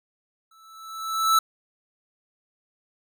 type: tone with exponential growth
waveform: square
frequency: 1316 Hz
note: E6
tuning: 3 cents flat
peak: -15 dBFS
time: 0.51-1.39 s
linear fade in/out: 5 ms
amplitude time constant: 190 ms
effects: none